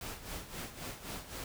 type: noise with tremolo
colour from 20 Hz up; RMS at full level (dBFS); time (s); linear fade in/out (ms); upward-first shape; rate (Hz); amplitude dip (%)
pink; -41; 0.01-1.44; 2; sine; 3.8; 70
effects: none